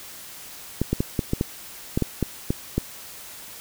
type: clicks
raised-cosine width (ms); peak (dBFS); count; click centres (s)
3; -8; 11; 0.816 / 0.93 / 1.005 / 1.192 / 1.334 / 1.411 / 1.975 / 2.023 / 2.227 / 2.505 / 2.78
effects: white hiss -41 dBFS RMS until 3.6 s